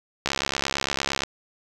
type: click train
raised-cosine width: 0.2 ms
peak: -6 dBFS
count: 68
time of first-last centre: 0.26-1.235 s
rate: 68.7 Hz
effects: none